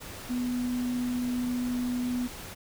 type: tone in noise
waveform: sine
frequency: 246.9 Hz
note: B3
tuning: in tune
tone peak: -27 dBFS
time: 0.29-2.28 s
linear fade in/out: 20 ms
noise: pink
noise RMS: -42 dBFS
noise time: 0-2.55 s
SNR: +12 dB
effects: none